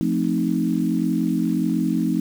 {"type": "chord", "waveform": "sine", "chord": "F dominant seventh", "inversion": "none", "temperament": "equal", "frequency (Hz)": [174.61, 220, 261.6, 311.1], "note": ["F3", "A3", "C4", "Eb4"], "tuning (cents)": [0, 0, 0, 0], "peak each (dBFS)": -24, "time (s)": [0.01, 2.2], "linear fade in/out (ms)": 0, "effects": ["7-bit"]}